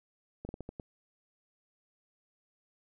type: slowing click train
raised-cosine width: 2 ms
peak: -27 dBFS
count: 6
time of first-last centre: 0.45-0.798 s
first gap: 40 ms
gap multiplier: 1.28
effects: none